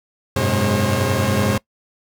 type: tone cluster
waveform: sawtooth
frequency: 93.3 / 103.9 / 126.6 / 206.4 / 538 Hz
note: F#2 / G#2 / B2 / G#3 / C5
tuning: +15 / +1 / +43 / -10 / +48 cents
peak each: -19 dBFS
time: 0.36-1.58 s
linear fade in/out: 5 ms
effects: noise-tail reverb RT60 0.1 s tail -22 dB re dry